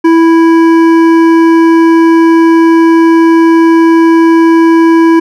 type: tone with hard clipping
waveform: triangle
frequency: 329.6 Hz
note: E4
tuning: in tune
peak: -4 dBFS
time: 0.04-5.2 s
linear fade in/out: 10 ms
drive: 15 dB
effects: none